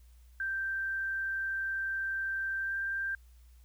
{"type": "tone with pitch glide", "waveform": "sine", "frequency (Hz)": [1568, 1580.7], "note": ["G6", "G6"], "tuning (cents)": [0, 14], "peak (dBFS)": -31, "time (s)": [0.4, 3.15], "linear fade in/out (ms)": 2, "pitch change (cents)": 14, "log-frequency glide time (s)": [2.6, 2.75], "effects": ["added 60 Hz sine -54 dBFS peak until 3.64 s", "white hiss -70 dBFS RMS until 3.64 s"]}